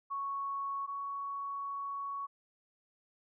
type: tone pair in turn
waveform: sine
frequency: 1108.7 / 1116.4 Hz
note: C#6 / C#6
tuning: 0 / +12 cents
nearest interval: unison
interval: 12 cents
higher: second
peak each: -34 / -36 dBFS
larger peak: first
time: 0.1-0.87 / 0.87-2.27 s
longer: second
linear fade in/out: 20 ms
effects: none